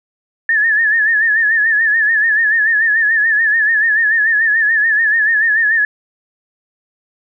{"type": "tone with vibrato", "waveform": "sine", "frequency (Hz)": 1760, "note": "A6", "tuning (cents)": 0, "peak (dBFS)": -10, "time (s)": [0.49, 5.85], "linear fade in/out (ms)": 2, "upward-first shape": "sine", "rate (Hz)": 6.9, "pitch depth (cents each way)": 87, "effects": []}